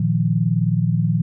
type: chord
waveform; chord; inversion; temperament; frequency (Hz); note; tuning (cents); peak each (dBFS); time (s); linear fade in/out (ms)
sine; Bb suspended fourth; none; equal; 116.54 / 155.56 / 174.61; Bb2 / Eb3 / F3; 0 / 0 / 0; -20; 0-1.22; 5
effects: none